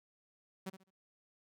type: tone with echo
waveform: sawtooth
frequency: 190 Hz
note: F#3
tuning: 46 cents sharp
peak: -35 dBFS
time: 0.66-0.7 s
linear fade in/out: 10 ms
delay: 69 ms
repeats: 3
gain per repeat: -12 dB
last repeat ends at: 0.907 s
effects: none